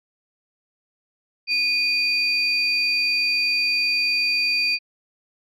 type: tone pair together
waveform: sine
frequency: 2463 / 4650 Hz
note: D#7 / D8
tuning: -18 / -18 cents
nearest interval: major seventh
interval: 1100 cents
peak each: -19 / -21 dBFS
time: 1.47-4.79 s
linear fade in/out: 50 ms
effects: tanh soft clip ceiling -12 dBFS + MP3 64 kbps